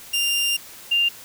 sawtooth / sine tone pair in turn, 2794 / 2794 Hz, F7 / F7, 0 / 0 cents, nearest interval unison, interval 0 cents, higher neither, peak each -16 dBFS, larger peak neither, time 0.13-0.57 / 0.91-1.09 s, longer first, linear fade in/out 10 ms, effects white hiss -42 dBFS RMS until 1.24 s

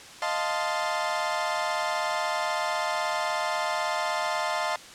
30% pulse chord, F dominant seventh, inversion third, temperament equal with one note detuned, 622.3 / 698.5 / 880 / 1042.3 Hz, Eb5 / F5 / A5 / C6, 0 / 0 / 0 / -7 cents, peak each -29 dBFS, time 0.22-4.76 s, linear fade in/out 2 ms, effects white hiss -45 dBFS RMS until 4.94 s + low-pass 7000 Hz 12 dB/octave

